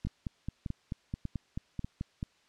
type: two click trains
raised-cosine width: 5 ms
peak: -23 / -22 dBFS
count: 4 / 11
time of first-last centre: 0.07-1.845 / 0.05-2.229 s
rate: 1.69 / 4.59 Hz
effects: white hiss -67 dBFS RMS until 2.48 s + low-pass 5000 Hz 12 dB/octave